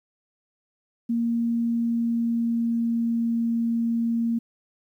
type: tone with pitch glide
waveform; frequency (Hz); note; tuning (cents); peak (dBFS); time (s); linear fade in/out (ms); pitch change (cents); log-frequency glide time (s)
sine; 233.1 to 231.5; A#3 to A#3; 0 to -12; -21; 1.09-4.39; 10; -12; 1.68-3.41
effects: 10-bit